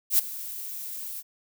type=noise with ADSR envelope; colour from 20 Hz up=violet; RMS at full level=-18 dBFS; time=0.1-1.23 s; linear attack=86 ms; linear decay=13 ms; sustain=-18 dB; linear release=42 ms; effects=none